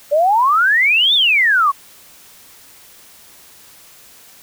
sine exponential two-way sweep, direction up then down, 566 to 3668 to 1077 Hz, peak -10 dBFS, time 0.11-1.72 s, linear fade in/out 20 ms, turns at 1.14 s, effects white hiss -44 dBFS RMS until 4.42 s

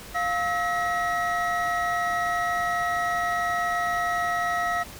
triangle tone cluster, 702 / 1295 / 1906 Hz, F5 / E6 / A#6, +9 / -31 / +38 cents, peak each -25 / -26 / -27 dBFS, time 0.14-4.84 s, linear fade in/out 20 ms, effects pink hiss -42 dBFS RMS until 4.99 s

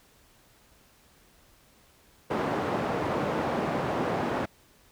white band-pass noise, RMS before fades -29 dBFS, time 2.3-4.46 s, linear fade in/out 10 ms, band 120 to 780 Hz, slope 12 dB/octave, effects pink hiss -60 dBFS RMS until 4.91 s

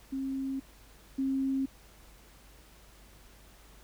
sine tone pair in turn, 268.4 / 268.4 Hz, C4 / C4, +44 / +44 cents, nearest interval unison, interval 0 cents, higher neither, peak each -31 / -27 dBFS, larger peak second, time 0.12-0.6 / 1.18-1.66 s, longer neither, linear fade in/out 10 ms, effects added 50 Hz sine -56 dBFS peak until 3.83 s + pink hiss -58 dBFS RMS until 3.83 s

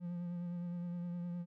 triangle tone with vibrato, 174.61 Hz, F3, in tune, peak -36 dBFS, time 0-1.46 s, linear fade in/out 50 ms, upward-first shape triangle, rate 9.7 Hz, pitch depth 29 cents each way, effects none

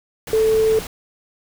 sine tone in noise, 440.2 Hz, A4, 1 cent sharp, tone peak -13 dBFS, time 0.33-0.79 s, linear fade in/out 2 ms, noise pink, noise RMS -31 dBFS, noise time 0.27-0.87 s, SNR +15 dB, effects none

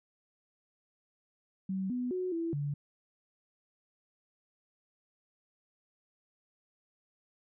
sine tone with pitch steps, 190.5 / 248.2 / 367 / 332.5 / 144.1 Hz, G3 / B3 / F#4 / E4 / D3, -49 / +9 / -14 / +15 / -33 cents, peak -31 dBFS, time 1.69-2.74 s, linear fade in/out 5 ms, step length 210 ms, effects none

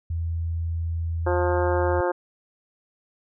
sine tone, 83.1 Hz, E2, 15 cents sharp, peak -24 dBFS, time 0.1-2.01 s, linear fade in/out 5 ms
harmonic tone, 177.5 Hz, F3, 28 cents sharp, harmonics 2 / 3 / 4 / 5 / 6 / 7 / 8 / 9, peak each -25 / -25 / -32 / -29 / -35 / -36 / -37 / -36 dBFS, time 1.26-2.12 s, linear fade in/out 10 ms
effects none

